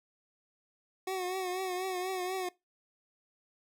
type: tone with vibrato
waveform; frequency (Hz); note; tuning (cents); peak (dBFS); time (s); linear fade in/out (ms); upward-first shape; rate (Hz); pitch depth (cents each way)
25% pulse; 370; F#4; 0; -29; 1.07-2.49; 5; triangle; 4.1; 63
effects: noise-tail reverb RT60 0.2 s tail -21 dB re dry